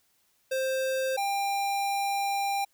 square tone pair in turn, 526 / 796.2 Hz, C5 / G5, +9 / +27 cents, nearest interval perfect fifth, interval 718 cents, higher second, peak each -27 dBFS, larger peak neither, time 0.51-1.17 / 1.17-2.65 s, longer second, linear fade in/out 10 ms, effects white hiss -69 dBFS RMS until 2.73 s

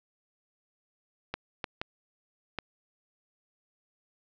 clicks, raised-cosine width 0.3 ms, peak -16 dBFS, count 4, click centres 1.34 / 1.642 / 1.815 / 2.587 s, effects low-pass 5000 Hz 12 dB/octave

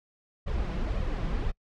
brown noise with flanger, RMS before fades -29 dBFS, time 0.46-1.52 s, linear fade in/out 20 ms, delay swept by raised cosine 1.6 to 6.1 ms, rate 1.9 Hz, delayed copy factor +0.7, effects noise-tail reverb RT60 0.1 s tail -26 dB re dry + low-pass 4000 Hz 12 dB/octave

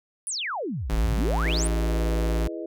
sine exponential two-way sweep, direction down then up, 10550 to 30.87 to 9830 Hz, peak -27 dBFS, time 0.27-1.67 s, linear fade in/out 0 ms, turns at 0.95 s
square tone, 55 Hz, A1, in tune, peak -23 dBFS, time 0.89-2.48 s, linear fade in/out 10 ms
sine chord, E major seventh, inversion none, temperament equal with one note detuned, 333.1 / 415.3 / 493.9 / 622.3 Hz, E4 / G#4 / B4 / D#5, +18 / 0 / 0 / 0 cents, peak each -33 / -38 / -39 / -37 dBFS, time 1.45-2.66 s, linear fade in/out 5 ms
effects none

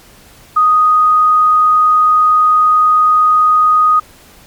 sine tone, 1244.5 Hz, D#6, in tune, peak -6 dBFS, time 0.56-4 s, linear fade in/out 10 ms, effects pink hiss -42 dBFS RMS until 4.46 s + MP3 96 kbps

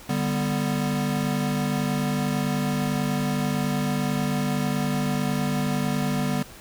square chord, G major, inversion second, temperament equal, 146.83 / 196 / 246.9 Hz, D3 / G3 / B3, 0 / 0 / 0 cents, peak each -28 dBFS, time 0.09-6.43 s, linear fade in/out 5 ms, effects pink hiss -45 dBFS RMS until 6.6 s

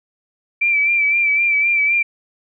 sine tone with vibrato, 2339 Hz, D7, 8 cents flat, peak -13 dBFS, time 0.61-2.03 s, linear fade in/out 10 ms, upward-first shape sine, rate 3.9 Hz, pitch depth 42 cents each way, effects none

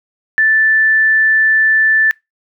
sine tone, 1760 Hz, A6, in tune, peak -8 dBFS, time 0.38-2.11 s, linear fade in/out 0 ms, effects noise-tail reverb RT60 0.2 s tail -25 dB re dry

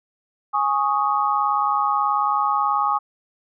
sine chord, Ab suspended fourth, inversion none, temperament just, 830.6 / 1107.5 / 1245.9 Hz, Ab5 / Db6 / Eb6, 0 / -2 / +2 cents, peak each -22 dBFS, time 0.53-2.99 s, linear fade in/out 20 ms, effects none

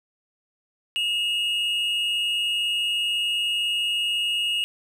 triangle tone pair together, 2665 / 2871 Hz, E7 / F7, +18 / +47 cents, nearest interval minor second, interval 129 cents, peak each -29 / -21 dBFS, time 0.96-4.64 s, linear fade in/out 0 ms, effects 10-bit

